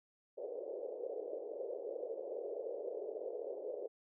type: band-pass noise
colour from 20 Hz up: white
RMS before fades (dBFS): -43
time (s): 0.37-3.88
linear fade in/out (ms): 20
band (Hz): 410 to 550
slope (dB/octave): 48
effects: none

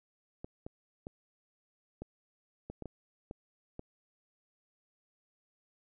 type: clicks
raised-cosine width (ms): 2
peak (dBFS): -28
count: 9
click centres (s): 0.445 / 0.665 / 1.069 / 2.02 / 2.7 / 2.823 / 2.857 / 3.311 / 3.794
effects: none

